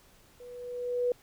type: tone with level ramp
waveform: sine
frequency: 490 Hz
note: B4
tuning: 14 cents flat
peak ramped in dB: -45 to -23 dBFS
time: 0.4-1.12 s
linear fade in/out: 2 ms
effects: pink hiss -60 dBFS RMS until 1.22 s